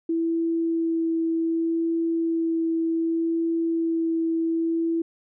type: tone with vibrato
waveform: sine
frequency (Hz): 329.6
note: E4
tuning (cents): 0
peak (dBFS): -21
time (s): 0.09-5.02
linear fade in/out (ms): 5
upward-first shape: sine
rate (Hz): 0.66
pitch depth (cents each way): 9
effects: none